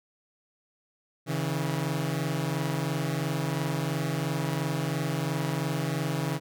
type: tone pair together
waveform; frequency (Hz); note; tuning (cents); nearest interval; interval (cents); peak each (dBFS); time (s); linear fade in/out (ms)
sawtooth; 138.59 / 161.51; C#3 / E3; 0 / -35; minor third; 265; -26; 1.26-6.4; 50
effects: none